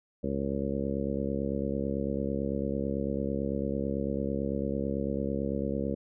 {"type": "harmonic tone", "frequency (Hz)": 69, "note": "C#2", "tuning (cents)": -7, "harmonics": [1, 2, 3, 4, 5, 6, 7, 8], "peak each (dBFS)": [-38, -39, -33, -36, -39, -39, -36, -38], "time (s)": [0.23, 5.95], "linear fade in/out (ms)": 10, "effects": []}